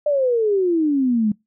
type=exponential sweep; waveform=sine; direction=down; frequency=604 to 205 Hz; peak=-15 dBFS; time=0.06-1.32 s; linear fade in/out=5 ms; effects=noise-tail reverb RT60 0.2 s tail -25 dB re dry